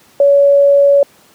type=tone; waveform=sine; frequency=564 Hz; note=C#5; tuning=30 cents sharp; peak=-5 dBFS; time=0.2-1.03 s; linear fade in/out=2 ms; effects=pink hiss -47 dBFS RMS until 1.34 s + high-pass 150 Hz 12 dB/octave